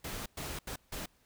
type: noise bursts at uneven times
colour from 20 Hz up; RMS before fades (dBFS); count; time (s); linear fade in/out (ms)
pink; -40; 4; 0.04-0.26 / 0.37-0.59 / 0.67-0.76 / 0.92-1.06; 5
effects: pink hiss -69 dBFS RMS until 1.25 s